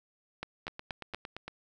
two click trains, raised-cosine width 0.3 ms, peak -24 / -20 dBFS, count 8 / 4, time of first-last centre 0.68-1.48 / 0.43-1.146 s, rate 8.75 / 4.19 Hz, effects none

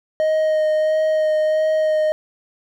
triangle tone with vibrato, 622.3 Hz, D#5, in tune, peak -13 dBFS, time 0.2-2.12 s, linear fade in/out 0 ms, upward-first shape sine, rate 1.5 Hz, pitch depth 12 cents each way, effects none

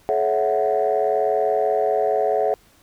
sine chord, F# minor seventh, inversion first, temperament equal with one note detuned, 429.7 / 554.4 / 659.3 / 740 Hz, A4 / C#5 / E5 / F#5, -41 / 0 / 0 / 0 cents, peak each -21 / -23 / -22 / -22 dBFS, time 0.09-2.54 s, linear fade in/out 0 ms, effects tanh soft clip ceiling -10 dBFS + pink hiss -55 dBFS RMS until 2.82 s

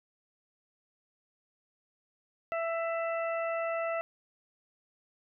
harmonic tone, 664 Hz, E5, 12 cents sharp, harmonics 1 / 2 / 3 / 4, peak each -31 / -37 / -41 / -43 dBFS, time 2.52-4.01 s, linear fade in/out 0 ms, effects none

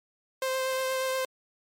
sawtooth tone with vibrato, 523 Hz, C5, 1 cent flat, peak -23 dBFS, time 0.42-1.25 s, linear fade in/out 2 ms, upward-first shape triangle, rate 8.4 Hz, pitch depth 14 cents each way, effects MP3 64 kbps

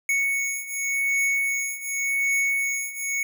square beating tone pair, 2217 / 2217.88 Hz, C#7 / C#7, 0 / 0 cents, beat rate 0.88 Hz, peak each -28 / -25 dBFS, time 0.09-3.23 s, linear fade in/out 2 ms, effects none

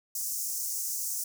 pink high-pass noise, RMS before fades -33 dBFS, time 0.15-1.24 s, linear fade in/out 5 ms, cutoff 5700 Hz, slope 48 dB/octave, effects none

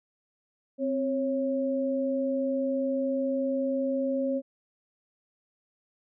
sine tone pair together, 262.6 / 548.3 Hz, C4 / C#5, +6 / -19 cents, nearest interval octave + minor second, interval 1275 cents, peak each -28 dBFS, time 0.78-4.42 s, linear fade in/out 50 ms, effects none

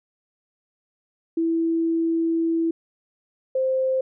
sine tone pair in turn, 329.6 / 523.2 Hz, E4 / C5, 0 / 0 cents, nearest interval minor sixth, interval 800 cents, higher second, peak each -19 dBFS, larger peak neither, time 1.37-2.71 / 3.55-4.01 s, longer first, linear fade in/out 5 ms, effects none

